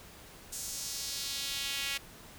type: tone with high-pass filter sweep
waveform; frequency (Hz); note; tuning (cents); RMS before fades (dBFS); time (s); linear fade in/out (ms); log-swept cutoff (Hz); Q
sawtooth; 277.2; C#4; 0; -37; 0.52-1.98; 10; 7300 to 2500; 1.7
effects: pink hiss -52 dBFS RMS until 2.38 s

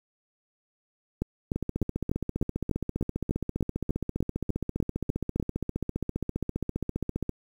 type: two click trains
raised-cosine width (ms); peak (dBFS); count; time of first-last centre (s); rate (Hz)
3; -14 / -16; 15 / 87; 1.22-5.399 / 1.56-7.293; 3.35 / 15
effects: 8-bit

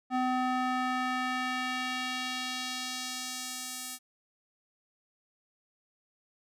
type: tone with band-pass filter sweep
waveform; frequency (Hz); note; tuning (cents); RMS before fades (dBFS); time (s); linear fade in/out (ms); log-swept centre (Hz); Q
square; 254.4; C4; -48; -33; 0.1-3.99; 50; 780 to 9800; 0.99
effects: none

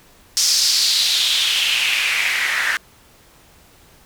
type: noise with band-pass filter sweep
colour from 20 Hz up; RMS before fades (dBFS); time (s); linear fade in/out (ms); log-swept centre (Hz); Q
white; -18; 0.37-2.77; 0; 5600 to 1700; 3.6
effects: pink hiss -50 dBFS RMS until 4.05 s

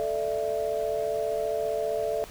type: tone cluster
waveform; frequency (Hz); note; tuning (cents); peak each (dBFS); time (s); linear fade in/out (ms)
sine; 439.7 / 595 / 670; A4 / D5 / E5; -1 / +22 / +28; -30; 0-2.24; 0
effects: pink hiss -46 dBFS RMS until 2.3 s

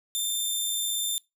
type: tone with amplitude modulation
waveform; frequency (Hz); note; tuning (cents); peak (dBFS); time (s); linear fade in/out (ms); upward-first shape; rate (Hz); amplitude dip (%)
15% pulse; 3581; A7; +30; -18; 0.15-1.18; 0; sine; 100; 30
effects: noise-tail reverb RT60 0.2 s tail -22 dB re dry

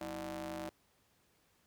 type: ring-modulated tone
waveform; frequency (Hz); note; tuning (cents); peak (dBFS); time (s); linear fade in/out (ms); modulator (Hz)
sawtooth; 139; C#3; +5; -33; 0.01-0.69; 0; 461
effects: pink hiss -72 dBFS RMS until 1.66 s + high-pass 60 Hz 12 dB/octave

